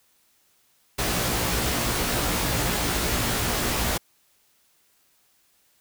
pink noise with comb filter, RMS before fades -25 dBFS, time 0.98-3.98 s, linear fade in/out 10 ms, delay 17 ms, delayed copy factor +0.9, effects white hiss -64 dBFS RMS until 5.8 s

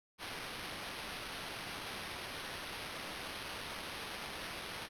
white noise with sample-and-hold, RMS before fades -44 dBFS, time 0.18-4.89 s, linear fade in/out 50 ms, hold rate 7350 Hz, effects low-pass 12000 Hz 12 dB/octave

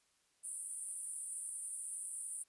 pink band-pass noise, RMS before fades -44 dBFS, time 0.43-2.44 s, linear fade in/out 20 ms, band 8800 to 10000 Hz, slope 96 dB/octave, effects white hiss -75 dBFS RMS until 2.48 s + resampled to 24000 Hz

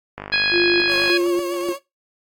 click train, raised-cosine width 0.5 ms, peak -15 dBFS, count 47, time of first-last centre 0.18-1.098 s, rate 50.1 Hz
harmonic tone, 830.6 Hz, G#5, in tune, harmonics 2 / 3 / 4 / 5 / 6, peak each -21 / -21 / -26 / -23 / -27 dBFS, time 0.32-1.18 s, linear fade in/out 10 ms
sine tone with tremolo, 349.2 Hz, F4, in tune, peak -16 dBFS, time 0.51-1.74 s, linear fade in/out 50 ms, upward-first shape square, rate 1.7 Hz, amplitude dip 55%
30% pulse tone with vibrato, 554 Hz, C#5, 1 cent flat, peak -23 dBFS, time 0.87-1.79 s, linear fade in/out 50 ms, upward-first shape triangle, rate 7.9 Hz, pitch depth 60 cents each way
effects noise-tail reverb RT60 0.2 s tail -19 dB re dry + AAC 64 kbps

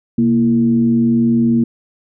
sine tone with frequency modulation, 233.1 Hz, A#3, in tune, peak -10 dBFS, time 0.18-1.64 s, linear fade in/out 5 ms, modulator 101 Hz, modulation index 0.55, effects none

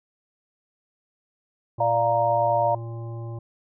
harmonic tone, 115.7 Hz, A#2, 13 cents flat, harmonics 1 / 3 / 5 / 7 / 9, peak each -31 / -41 / -45 / -48 / -50 dBFS, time 1.78-3.39 s, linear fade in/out 5 ms
sine chord, Bb major, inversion first, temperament equal, 587.3 / 698.5 / 932.3 Hz, D5 / F5 / Bb5, 0 / 0 / 0 cents, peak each -23 dBFS, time 1.8-2.75 s, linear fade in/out 5 ms
effects none

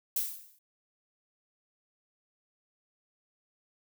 violet noise with exponential decay, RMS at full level -27 dBFS, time 0.16-0.59 s, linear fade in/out 5 ms, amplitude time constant 92 ms, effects none

